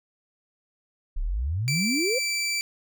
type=exponential sweep; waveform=sine; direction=up; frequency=30.09 to 543 Hz; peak=-24 dBFS; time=1.16-2.19 s; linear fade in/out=10 ms
type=tone; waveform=20% pulse; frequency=2331 Hz; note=D7; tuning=14 cents flat; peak=-20 dBFS; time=1.68-2.61 s; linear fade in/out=0 ms
effects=none